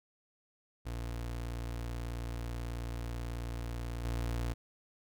30% pulse tone with level steps, 58.4 Hz, A#1, 4 cents sharp, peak -34 / -30 dBFS, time 0.85-4.54 s, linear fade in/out 20 ms, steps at 4.04 s, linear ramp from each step 10 ms, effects none

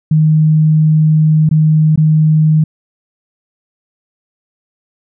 sine tone with dropouts, 155.56 Hz, D#3, in tune, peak -6 dBFS, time 0.11-2.64 s, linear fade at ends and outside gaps 5 ms, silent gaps 1.491-1.511 / 1.959-1.975 s, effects none

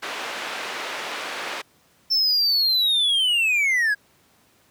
white band-pass noise, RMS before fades -31 dBFS, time 0.02-1.62 s, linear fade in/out 10 ms, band 380 to 2600 Hz, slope 12 dB/octave
triangle linear sweep, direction down, 5370 to 1613 Hz, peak -16 dBFS, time 2.1-3.95 s, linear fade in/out 20 ms
effects pink hiss -59 dBFS RMS until 4.7 s + high-pass 100 Hz 12 dB/octave

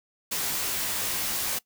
white noise with comb filter, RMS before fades -29 dBFS, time 0.31-1.59 s, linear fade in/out 10 ms, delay 16 ms, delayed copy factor -0.65, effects noise-tail reverb RT60 0.1 s tail -20 dB re dry

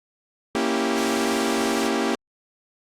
sawtooth chord, A# diminished seventh, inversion none, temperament equal, 233.1 / 277.2 / 329.6 / 392 Hz, A#3 / C#4 / E4 / G4, 0 / 0 / 0 / 0 cents, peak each -22 / -23 / -24 / -22 dBFS, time 0.55-2.15 s, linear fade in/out 0 ms
white noise, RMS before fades -30 dBFS, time 0.94-1.91 s, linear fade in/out 50 ms
effects low-pass 8000 Hz 12 dB/octave + Opus 48 kbps

